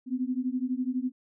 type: beating tone pair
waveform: sine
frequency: 248.4 / 260.4 Hz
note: B3 / C4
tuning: +10 / -8 cents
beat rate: 12 Hz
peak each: -30 dBFS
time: 0.06-1.12 s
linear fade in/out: 50 ms
effects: none